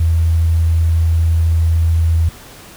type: tone with sample-and-hold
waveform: sine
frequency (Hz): 82.2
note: E2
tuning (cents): -4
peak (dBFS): -10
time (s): 0-2.29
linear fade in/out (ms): 5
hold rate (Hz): 11025
effects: pink hiss -38 dBFS RMS until 2.76 s